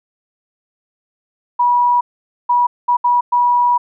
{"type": "tone bursts at uneven times", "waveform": "sine", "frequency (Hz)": 971, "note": "B5", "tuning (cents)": -30, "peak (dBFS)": -10, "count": 5, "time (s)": [[1.59, 2.01], [2.49, 2.67], [2.88, 2.97], [3.04, 3.21], [3.32, 3.78]], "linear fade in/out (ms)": 10, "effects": []}